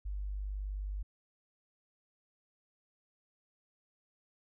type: tone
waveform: sine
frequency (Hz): 49.6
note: G1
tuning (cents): +21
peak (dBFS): -35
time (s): 0.05-1.03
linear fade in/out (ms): 10
effects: none